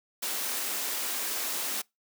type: high-pass noise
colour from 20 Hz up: white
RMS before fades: -32 dBFS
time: 0.22-1.82 s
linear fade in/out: 10 ms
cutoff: 220 Hz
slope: 48 dB/octave
effects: noise-tail reverb RT60 0.2 s tail -25 dB re dry